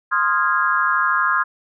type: chord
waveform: sine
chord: F minor seventh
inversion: second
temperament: equal with one note detuned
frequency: 1046.5 / 1244.5 / 1396.9 / 1647.8 Hz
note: C6 / Eb6 / F6 / Ab6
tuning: 0 / 0 / 0 / -14 cents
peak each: -21 dBFS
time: 0.11-1.44 s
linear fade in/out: 20 ms
effects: none